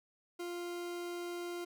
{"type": "tone", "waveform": "40% pulse", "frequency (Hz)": 349.2, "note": "F4", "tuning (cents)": 0, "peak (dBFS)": -38, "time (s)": [0.39, 1.65], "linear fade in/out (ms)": 10, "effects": []}